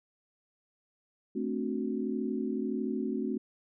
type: chord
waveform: sine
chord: D dominant seventh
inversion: second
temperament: equal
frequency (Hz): 220 / 261.6 / 293.7 / 370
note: A3 / C4 / D4 / F#4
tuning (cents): 0 / 0 / 0 / 0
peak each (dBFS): -34 / -34 / -39 / -36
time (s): 1.35-3.38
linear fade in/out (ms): 10
effects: none